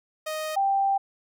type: tone pair in turn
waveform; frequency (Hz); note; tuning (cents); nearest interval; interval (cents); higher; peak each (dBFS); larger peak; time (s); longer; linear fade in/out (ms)
sawtooth / sine; 622.3 / 786.3; D#5 / G5; 0 / +5; major third; 405; second; -25 / -20; second; 0.26-0.56 / 0.56-0.98; second; 10
effects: none